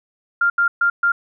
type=tone bursts at uneven times; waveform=sine; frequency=1396.9 Hz; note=F6; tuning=in tune; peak=-13 dBFS; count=4; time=0.41-0.5 / 0.58-0.68 / 0.81-0.9 / 1.03-1.12 s; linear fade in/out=5 ms; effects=none